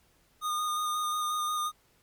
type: tone with vibrato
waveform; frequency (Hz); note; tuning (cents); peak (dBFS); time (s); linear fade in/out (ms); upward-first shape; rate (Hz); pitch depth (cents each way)
square; 1224; D#6; -29; -29; 0.41-1.72; 50; square; 5.6; 12
effects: pink hiss -66 dBFS RMS until 2.02 s + MP3 96 kbps